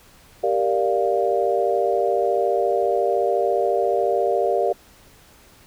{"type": "chord", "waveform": "sine", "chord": "G minor seventh", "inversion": "none", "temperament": "equal", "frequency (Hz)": [392, 466.2, 587.3, 698.5], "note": ["G4", "Bb4", "D5", "F5"], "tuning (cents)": [0, 0, 0, 0], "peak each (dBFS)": -23, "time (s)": [0.43, 4.73], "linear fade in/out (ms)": 10, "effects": ["pink hiss -51 dBFS RMS until 5.66 s"]}